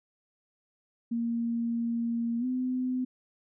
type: tone with pitch glide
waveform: sine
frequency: 233.1 to 254.2 Hz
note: A#3 to C4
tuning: 0 to -50 cents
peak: -27 dBFS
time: 1.11-3.05 s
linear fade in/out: 10 ms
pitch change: +150 cents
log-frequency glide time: 2.39-2.45 s
effects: none